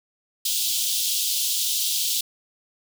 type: high-pass noise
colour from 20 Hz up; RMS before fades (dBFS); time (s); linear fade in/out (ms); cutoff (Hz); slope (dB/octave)
pink; -24; 0.45-2.21; 5; 3100; 48
effects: none